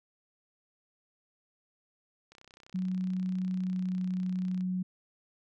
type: click train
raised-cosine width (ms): 0.2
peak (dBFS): -36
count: 74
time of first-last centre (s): 2.32-4.608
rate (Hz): 31.9
type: tone with pitch glide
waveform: sine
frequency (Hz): 185 to 183.83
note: F#3 to F#3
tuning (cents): 0 to -11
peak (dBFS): -29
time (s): 2.74-4.83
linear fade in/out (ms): 10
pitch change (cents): -11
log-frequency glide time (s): 3.52-3.99
effects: none